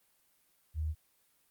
sine tone, 77.78 Hz, D#2, in tune, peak -31 dBFS, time 0.74-0.95 s, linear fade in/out 50 ms, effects white hiss -71 dBFS RMS until 1.5 s + Opus 32 kbps

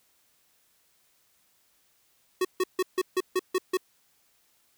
square tone bursts, 370 Hz, F#4, in tune, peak -23 dBFS, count 8, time 2.41-3.772 s, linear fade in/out 5 ms, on 39 ms, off 150 ms, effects white hiss -67 dBFS RMS until 4.77 s

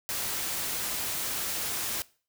white noise, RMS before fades -32 dBFS, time 0.09-2.02 s, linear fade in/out 0 ms, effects noise-tail reverb RT60 0.4 s tail -21 dB re dry

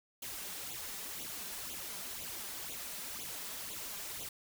white noise with flanger, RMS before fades -43 dBFS, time 0.22-4.29 s, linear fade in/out 5 ms, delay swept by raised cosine 0.28 to 5.08 ms, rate 2 Hz, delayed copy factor +0.75, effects none

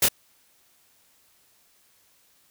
white noise with echo, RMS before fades -19 dBFS, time 0.02-0.06 s, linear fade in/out 5 ms, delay 26 ms, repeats 1, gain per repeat -2 dB, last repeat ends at 0.086 s, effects white hiss -62 dBFS RMS until 2.5 s

